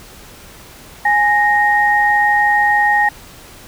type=tone pair together; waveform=sine; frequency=830.6 / 1863 Hz; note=G#5 / A#6; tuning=0 / -2 cents; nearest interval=octave + major second; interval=1398 cents; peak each=-13 dBFS; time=1.05-3.09 s; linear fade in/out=5 ms; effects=pink hiss -39 dBFS RMS until 3.67 s